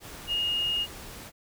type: tone in noise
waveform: sine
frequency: 2853 Hz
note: F7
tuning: 36 cents sharp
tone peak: -25 dBFS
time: 0.27-0.87 s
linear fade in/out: 50 ms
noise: pink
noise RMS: -43 dBFS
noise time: 0-1.32 s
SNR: +15 dB
effects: none